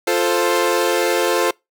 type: chord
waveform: sawtooth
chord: F major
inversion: none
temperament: equal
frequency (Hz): 349.2 / 440 / 523.3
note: F4 / A4 / C5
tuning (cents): 0 / 0 / 0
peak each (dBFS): -16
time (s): 0.07-1.51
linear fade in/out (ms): 5
effects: noise-tail reverb RT60 0.2 s tail -25 dB re dry